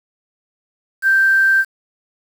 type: tone with quantisation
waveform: sine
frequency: 1568 Hz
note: G6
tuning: in tune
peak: -10 dBFS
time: 1.02-1.65 s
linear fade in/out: 50 ms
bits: 6
effects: none